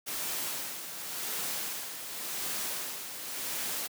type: noise with tremolo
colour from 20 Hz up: white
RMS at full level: -34 dBFS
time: 0.06-3.88 s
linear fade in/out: 20 ms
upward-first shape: sine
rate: 0.9 Hz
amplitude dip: 55%
effects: high-pass 150 Hz 12 dB/octave